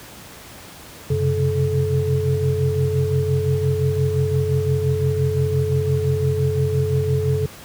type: tone cluster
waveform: sine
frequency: 93 / 132.8 / 138.6 / 431.4 Hz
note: F#2 / C3 / C#3 / A4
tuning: +9 / +26 / 0 / -34 cents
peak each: -22 dBFS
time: 1.1-7.46 s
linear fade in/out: 5 ms
effects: pink hiss -40 dBFS RMS until 7.64 s + high-pass 60 Hz 12 dB/octave